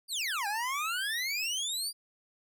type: exponential two-way sweep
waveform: 25% pulse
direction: down then up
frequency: 4866 to 793 to 4866 Hz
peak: -27 dBFS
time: 0.08-1.93 s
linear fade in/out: 50 ms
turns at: 0.47 s
effects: none